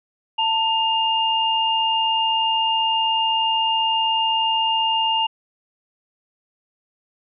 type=tone pair together; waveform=sine; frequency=896 / 2819 Hz; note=A5 / F7; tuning=+31 / +16 cents; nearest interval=octave + minor sixth; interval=1985 cents; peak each=-20 dBFS; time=0.38-5.27 s; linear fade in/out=10 ms; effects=none